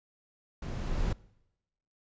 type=noise with level ramp; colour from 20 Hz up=brown; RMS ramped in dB=-36 to -29 dBFS; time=0.62-1.13 s; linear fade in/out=5 ms; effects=noise-tail reverb RT60 0.9 s tail -23 dB re dry + resampled to 16000 Hz